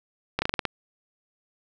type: slowing click train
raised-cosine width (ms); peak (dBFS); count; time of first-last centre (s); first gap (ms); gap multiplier
0.3; -8; 7; 0.39-0.653; 30; 1.15
effects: none